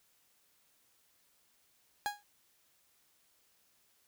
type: tone with exponential decay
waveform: 30% pulse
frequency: 824 Hz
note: G#5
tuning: 14 cents flat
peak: -26 dBFS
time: 2.06-2.23 s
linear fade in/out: 0 ms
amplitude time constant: 35 ms
effects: white hiss -71 dBFS RMS until 4.07 s